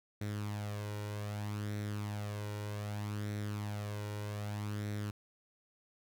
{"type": "tone with flanger", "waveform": "sawtooth", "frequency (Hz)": 104, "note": "G#2", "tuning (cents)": 3, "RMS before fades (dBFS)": -39, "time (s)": [0.21, 5.11], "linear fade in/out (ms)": 5, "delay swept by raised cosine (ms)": [0.51, 2.11], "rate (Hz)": 0.64, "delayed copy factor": 0.55, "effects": []}